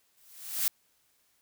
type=noise with exponential growth; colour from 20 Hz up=blue; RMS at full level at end=-25 dBFS; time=0.17-0.68 s; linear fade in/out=1 ms; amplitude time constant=110 ms; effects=white hiss -70 dBFS RMS until 1.41 s